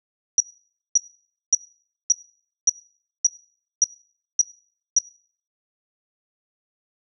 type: tone bursts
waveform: sine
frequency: 5800 Hz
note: F#8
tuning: 35 cents flat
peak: -11 dBFS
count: 9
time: 0.38-4.987 s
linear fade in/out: 2 ms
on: 23 ms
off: 550 ms
effects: noise-tail reverb RT60 0.5 s tail -20 dB re dry